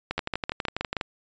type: two click trains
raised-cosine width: 0.3 ms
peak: -11 / -12 dBFS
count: 6 / 12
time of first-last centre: 0.18-0.967 / 0.11-1.012 s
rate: 6.35 / 12.2 Hz
effects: resampled to 16000 Hz